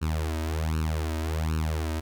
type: tone with flanger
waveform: sawtooth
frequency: 78.9 Hz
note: D#2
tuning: 25 cents sharp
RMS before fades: -28 dBFS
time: 0.01-2.01 s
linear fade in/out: 20 ms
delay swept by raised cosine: 0.72 to 3.22 ms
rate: 1.3 Hz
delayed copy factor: +1
effects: none